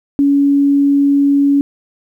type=tone; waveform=sine; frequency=281.7 Hz; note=C#4; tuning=28 cents sharp; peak=-8 dBFS; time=0.19-1.61 s; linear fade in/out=0 ms; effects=8-bit